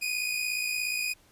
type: tone pair together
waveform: sawtooth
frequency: 2448 / 2505 Hz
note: D#7 / D#7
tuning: -29 / +11 cents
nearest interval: unison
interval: 40 cents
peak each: -28 dBFS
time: 0.01-1.14 s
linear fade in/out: 20 ms
effects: pink hiss -61 dBFS RMS until 1.31 s + resampled to 32000 Hz